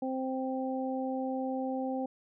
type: harmonic tone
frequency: 261.6 Hz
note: C4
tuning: in tune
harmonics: 1 / 2 / 3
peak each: -33 / -36 / -38 dBFS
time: 0.02-2.06 s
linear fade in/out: 5 ms
effects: none